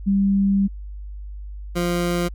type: tone pair in turn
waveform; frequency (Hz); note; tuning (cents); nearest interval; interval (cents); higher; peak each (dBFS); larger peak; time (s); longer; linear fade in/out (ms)
sine / 20% pulse; 197.2 / 174.47; G3 / F3; +11 / -1; major second; 212; first; -15; neither; 0.06-0.68 / 1.75-2.29; first; 20
effects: added 50 Hz sine -31 dBFS peak until 2.34 s